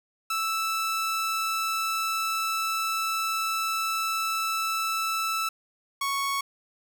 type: tone pair in turn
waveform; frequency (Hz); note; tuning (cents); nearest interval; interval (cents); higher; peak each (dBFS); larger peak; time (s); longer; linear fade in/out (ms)
sawtooth; 1318.5 / 1108.7; E6 / C#6; 0 / 0; minor third; 300; first; -22; neither; 0.3-5.49 / 6.01-6.41; first; 5
effects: none